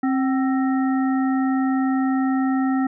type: harmonic tone with a mistuned harmonic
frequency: 265.9 Hz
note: C4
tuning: 28 cents sharp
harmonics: 1 / 3 / 5 / 7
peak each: -18 / -28 / -32 / -35 dBFS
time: 0.03-2.87 s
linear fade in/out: 5 ms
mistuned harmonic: 3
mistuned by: -69 cents
effects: none